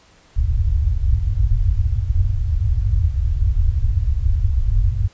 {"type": "low-pass noise", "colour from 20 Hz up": "white", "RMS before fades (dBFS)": -17, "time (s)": [0.36, 5.08], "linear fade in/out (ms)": 10, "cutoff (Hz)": 100, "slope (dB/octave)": 48, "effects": ["pink hiss -52 dBFS RMS until 5.13 s", "resampled to 16000 Hz"]}